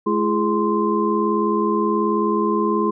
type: tone cluster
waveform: sine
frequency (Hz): 213 / 338.5 / 417.2 / 1043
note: G#3 / E4 / G#4 / C6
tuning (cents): +44 / +46 / +8 / -6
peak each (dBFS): -22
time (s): 0.06-2.91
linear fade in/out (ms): 10
effects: none